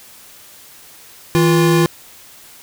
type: tone pair together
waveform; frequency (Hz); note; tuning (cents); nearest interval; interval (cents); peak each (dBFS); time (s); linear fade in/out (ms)
square; 161.6 / 347.3; E3 / F4; -34 / -10; octave + minor second; 1324; -14; 1.35-1.86; 0
effects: white hiss -42 dBFS RMS until 2.62 s